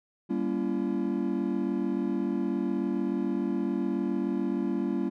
triangle chord, G diminished seventh, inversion none, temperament just, 196 / 235.2 / 282.2 / 338.7 Hz, G3 / Bb3 / Db4 / Fb4, 0 / +16 / +31 / +47 cents, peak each -30 dBFS, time 0.29-5.1 s, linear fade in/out 20 ms, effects none

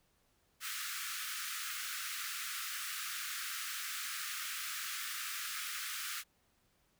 pink high-pass noise, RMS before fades -41 dBFS, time 0.6-6.24 s, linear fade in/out 50 ms, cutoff 1200 Hz, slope 96 dB/octave, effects pink hiss -74 dBFS RMS until 6.99 s

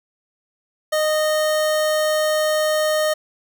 square tone pair together, 616 / 1240.2 Hz, D#5 / D#6, -17 / -6 cents, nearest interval octave, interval 1211 cents, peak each -18 / -28 dBFS, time 0.92-3.14 s, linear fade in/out 10 ms, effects none

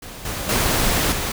pink noise with level steps, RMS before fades -36 / -27 / -19 / -24 dBFS, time 0.02-1.32 s, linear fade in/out 5 ms, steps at 0.25 / 0.49 / 1.12 s, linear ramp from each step 2 ms, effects none

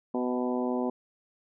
harmonic tone with a mistuned harmonic, 124.4 Hz, B2, 13 cents sharp, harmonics 2 / 3 / 4 / 5 / 6 / 7 / 8, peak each -29 / -33 / -35 / -37 / -39 / -40 / -41 dBFS, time 0.14-0.9 s, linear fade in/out 5 ms, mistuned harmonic 5, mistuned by +20 cents, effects none

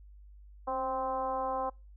sine tone with frequency modulation, 784 Hz, G5, in tune, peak -30 dBFS, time 0.67-1.7 s, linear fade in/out 10 ms, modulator 258 Hz, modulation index 1.3, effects noise-tail reverb RT60 0.3 s tail -26 dB re dry + added 50 Hz sine -50 dBFS peak until 1.96 s

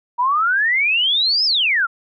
sine exponential two-way sweep, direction up then down, 943 to 5330 to 1307 Hz, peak -14 dBFS, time 0.18-1.87 s, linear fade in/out 20 ms, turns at 1.45 s, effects none

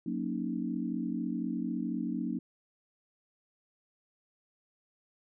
sine chord, D# minor seventh, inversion first, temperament equal with one note detuned, 183.3 / 233.1 / 277.2 / 311.1 Hz, F#3 / A#3 / C#4 / D#4, -16 / 0 / 0 / 0 cents, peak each -37 / -35 / -37 / -38 dBFS, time 0.06-2.39 s, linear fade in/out 5 ms, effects none

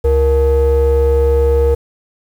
triangle ring-modulated tone, 199.8 Hz, G3, 33 cents sharp, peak -4 dBFS, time 0.04-1.75 s, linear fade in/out 10 ms, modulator 270 Hz, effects 7-bit

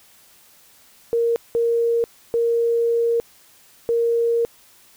sine tone bursts at uneven times, 466.2 Hz, A#4, in tune, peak -16 dBFS, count 4, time 1.13-1.36 / 1.55-2.04 / 2.34-3.2 / 3.89-4.45 s, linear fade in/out 0 ms, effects white hiss -52 dBFS RMS until 4.96 s

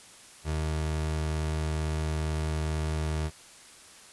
30% pulse tone, 77.8 Hz, D#2, in tune, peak -25 dBFS, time 0.44-3.31 s, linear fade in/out 50 ms, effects white hiss -51 dBFS RMS until 4.12 s + resampled to 24000 Hz

